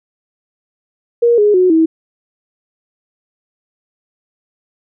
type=tone with pitch steps; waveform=sine; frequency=472.5 / 416.1 / 366.5 / 322.7 Hz; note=A#4 / G#4 / F#4 / E4; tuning=+23 / +3 / -16 / -37 cents; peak=-7 dBFS; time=1.22-1.86 s; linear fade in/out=10 ms; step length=160 ms; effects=none